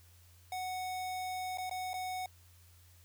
square tone with dropouts, 740 Hz, F#5, in tune, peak -37 dBFS, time 0.52-2.26 s, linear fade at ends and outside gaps 2 ms, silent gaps 1.574-1.583 / 1.696-1.711 / 1.933-1.94 s, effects added 87 Hz sine -59 dBFS peak until 3.04 s + white hiss -65 dBFS RMS until 3.04 s

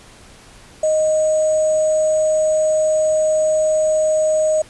sine tone with sample-and-hold, 622.3 Hz, D#5, in tune, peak -13 dBFS, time 0.83-4.62 s, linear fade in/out 5 ms, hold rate 7350 Hz, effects pink hiss -44 dBFS RMS until 4.69 s + resampled to 24000 Hz

